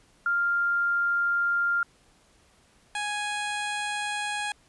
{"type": "tone pair in turn", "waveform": ["sine", "15% pulse"], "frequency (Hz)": [1396.9, 830.6], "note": ["F6", "G#5"], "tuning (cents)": [0, 0], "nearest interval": "major sixth", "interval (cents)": 900, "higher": "first", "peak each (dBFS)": -22, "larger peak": "neither", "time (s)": [[0.26, 1.83], [2.95, 4.52]], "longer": "neither", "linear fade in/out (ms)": 2, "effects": ["pink hiss -61 dBFS RMS until 4.68 s", "resampled to 24000 Hz"]}